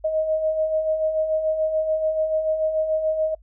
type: beating tone pair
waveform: sine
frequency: 622.3 / 629.2 Hz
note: D#5 / D#5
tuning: 0 / +19 cents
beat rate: 6.9 Hz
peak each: -29 / -20 dBFS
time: 0.04-3.35 s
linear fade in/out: 10 ms
effects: noise-tail reverb RT60 0.1 s tail -26 dB re dry + added 50 Hz sine -48 dBFS peak until 3.42 s

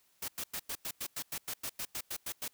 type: noise bursts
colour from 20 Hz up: white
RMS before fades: -38 dBFS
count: 15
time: 0.22-2.48 s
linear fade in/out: 5 ms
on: 62 ms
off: 95 ms
effects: white hiss -70 dBFS RMS until 2.53 s

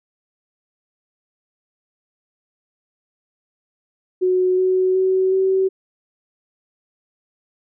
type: tone with pitch steps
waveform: sine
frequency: 367.9 / 372.2 / 376.5 / 380.9 Hz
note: F#4 / F#4 / F#4 / G4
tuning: -10 / +10 / +30 / -50 cents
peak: -14 dBFS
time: 4.21-5.69 s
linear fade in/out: 20 ms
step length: 370 ms
effects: none

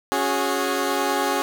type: chord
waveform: 15% pulse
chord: C# suspended fourth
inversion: none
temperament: equal with one note detuned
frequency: 277.2 / 366.2 / 415.3 Hz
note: C#4 / F#4 / G#4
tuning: 0 / -18 / 0 cents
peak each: -19 dBFS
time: 0.12-1.42 s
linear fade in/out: 0 ms
effects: none

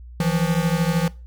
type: beating tone pair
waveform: square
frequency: 161.8 / 174.8 Hz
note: E3 / F3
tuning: -32 / +2 cents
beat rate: 13 Hz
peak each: -22 dBFS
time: 0.2-1.08 s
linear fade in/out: 2 ms
effects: noise-tail reverb RT60 0.3 s tail -20 dB re dry + added 60 Hz sine -37 dBFS peak until 1.26 s

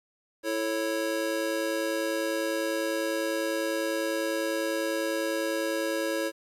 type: chord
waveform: square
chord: A major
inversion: second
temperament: just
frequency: 330 / 440 / 550 Hz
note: E4 / A4 / C#5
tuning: +2 / 0 / -14 cents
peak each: -32 / -36 / -31 dBFS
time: 0.43-6.32 s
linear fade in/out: 50 ms
effects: resampled to 32000 Hz + 10-bit

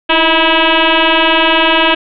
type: tone with frequency modulation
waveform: sine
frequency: 982 Hz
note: B5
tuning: 10 cents flat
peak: -7 dBFS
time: 0.09-1.95 s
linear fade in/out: 10 ms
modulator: 324 Hz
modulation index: 6.9
effects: none

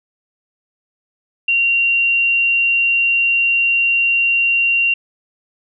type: tone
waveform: sine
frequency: 2760 Hz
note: F7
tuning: 21 cents flat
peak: -12 dBFS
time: 1.48-4.94 s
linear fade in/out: 5 ms
effects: none

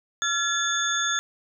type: tone cluster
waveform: sine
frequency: 1372 / 1705 / 3530 / 6570 Hz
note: F6 / G#6 / A7 / G#8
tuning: -31 / +45 / +5 / -20 cents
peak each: -28 dBFS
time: 0.22-1.19 s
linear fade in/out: 0 ms
effects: none

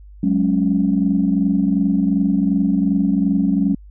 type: chord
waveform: sine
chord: F# suspended second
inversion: none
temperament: equal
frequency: 185 / 207.7 / 277.2 Hz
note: F#3 / G#3 / C#4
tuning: 0 / 0 / 0 cents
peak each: -18 dBFS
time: 0.23-3.75 s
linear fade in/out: 5 ms
effects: tanh soft clip ceiling -5 dBFS + added 50 Hz sine -38 dBFS peak until 3.9 s

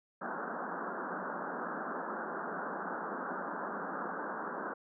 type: band-pass noise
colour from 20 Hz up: white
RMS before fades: -39 dBFS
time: 0.21-4.74 s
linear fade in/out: 10 ms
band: 170 to 1600 Hz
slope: 96 dB/octave
effects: none

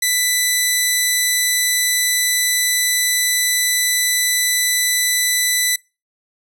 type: tone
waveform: 10% pulse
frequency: 1990 Hz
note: B6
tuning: 13 cents sharp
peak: -6 dBFS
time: 0.02-5.76 s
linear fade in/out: 5 ms
effects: noise-tail reverb RT60 0.3 s tail -26 dB re dry

